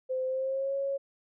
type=tone with pitch glide; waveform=sine; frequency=517 to 550.9 Hz; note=C5 to C#5; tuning=-21 to -11 cents; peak=-28 dBFS; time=0.09-0.98 s; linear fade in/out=20 ms; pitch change=+110 cents; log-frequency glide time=0.26-0.75 s; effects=none